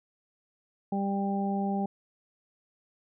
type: harmonic tone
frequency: 198 Hz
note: G3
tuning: 18 cents sharp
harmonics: 1 / 2 / 3 / 4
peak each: -28 / -37 / -40 / -33 dBFS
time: 0.92-1.86 s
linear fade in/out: 5 ms
effects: none